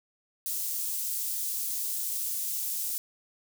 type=high-pass noise; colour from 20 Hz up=white; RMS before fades=-32 dBFS; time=0.46-2.98 s; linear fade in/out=0 ms; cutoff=7100 Hz; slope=12 dB/octave; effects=none